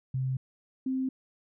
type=tone pair in turn; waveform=sine; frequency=130.81 / 261.6 Hz; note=C3 / C4; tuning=0 / 0 cents; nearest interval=octave; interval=1200 cents; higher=second; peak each=-27 dBFS; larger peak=neither; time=0.14-0.37 / 0.86-1.09 s; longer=neither; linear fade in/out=5 ms; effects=none